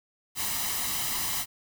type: noise with comb filter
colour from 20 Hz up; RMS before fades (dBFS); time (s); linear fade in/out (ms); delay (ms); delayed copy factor
white; -30; 0.35-1.46; 50; 1; +0.6
effects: none